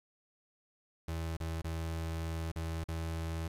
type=tone with dropouts; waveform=35% pulse; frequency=81.8 Hz; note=E2; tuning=13 cents flat; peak=-33 dBFS; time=1.08-3.48 s; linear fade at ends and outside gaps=5 ms; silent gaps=1.368-1.401 / 1.619-1.643 / 2.517-2.559 / 2.841-2.885 s; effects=resampled to 32000 Hz + 10-bit